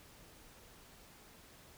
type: silence
effects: pink hiss -59 dBFS RMS until 1.77 s